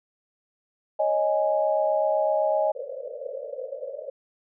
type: chord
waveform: sine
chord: C# suspended second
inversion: none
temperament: equal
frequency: 554.4 / 622.3 / 830.6 Hz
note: C#5 / D#5 / G#5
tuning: 0 / 0 / 0 cents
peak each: -27 / -22 / -27 dBFS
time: 0.99-2.72 s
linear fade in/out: 10 ms
type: band-pass noise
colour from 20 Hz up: white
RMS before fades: -35 dBFS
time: 2.75-4.1 s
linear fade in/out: 5 ms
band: 480 to 590 Hz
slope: 96 dB/octave
effects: none